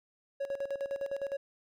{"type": "tone with tremolo", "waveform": "triangle", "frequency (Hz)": 554.4, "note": "C#5", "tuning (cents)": 0, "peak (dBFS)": -29, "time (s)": [0.4, 1.37], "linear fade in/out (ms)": 10, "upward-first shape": "square", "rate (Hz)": 9.8, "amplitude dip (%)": 75, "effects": []}